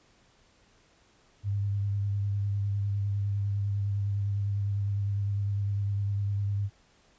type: tone with vibrato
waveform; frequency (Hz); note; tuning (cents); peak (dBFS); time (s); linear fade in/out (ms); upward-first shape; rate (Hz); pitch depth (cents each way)
sine; 100.6; G2; +45; -26; 1.43-6.7; 50; sine; 9.9; 21
effects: pink hiss -63 dBFS RMS until 7.18 s + resampled to 16000 Hz